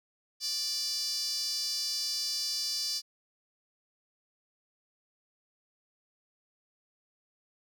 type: tone with high-pass filter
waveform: sawtooth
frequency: 587.3 Hz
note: D5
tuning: in tune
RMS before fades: -33 dBFS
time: 0.4-3.02 s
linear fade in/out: 50 ms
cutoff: 4900 Hz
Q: 8.8
effects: none